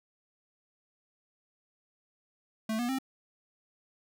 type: tone with pitch steps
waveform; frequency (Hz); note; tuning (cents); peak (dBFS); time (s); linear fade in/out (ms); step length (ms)
square; 220 / 241.3 / 264.7; A3 / B3 / C4; 0 / -40 / +20; -30; 2.69-2.987; 5; 99
effects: none